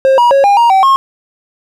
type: tone with pitch steps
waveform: triangle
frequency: 533 / 960 / 550 / 807 / 940 / 769 / 1079 Hz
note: C5 / B5 / C#5 / G#5 / A#5 / G5 / C#6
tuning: +32 / -49 / -14 / -50 / +14 / -33 / -47 cents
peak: -3 dBFS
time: 0.05-0.96 s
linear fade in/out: 0 ms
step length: 130 ms
effects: none